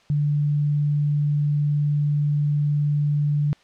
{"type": "tone", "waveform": "sine", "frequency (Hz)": 146.83, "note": "D3", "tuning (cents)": 0, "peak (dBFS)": -18, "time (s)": [0.1, 3.53], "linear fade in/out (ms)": 0, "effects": ["white hiss -56 dBFS RMS until 3.63 s", "low-pass 4000 Hz 12 dB/octave"]}